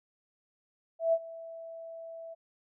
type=tone with ADSR envelope; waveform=sine; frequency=659.3 Hz; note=E5; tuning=in tune; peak=-21 dBFS; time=0.99-2.35 s; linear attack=140 ms; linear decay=53 ms; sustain=-20 dB; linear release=21 ms; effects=none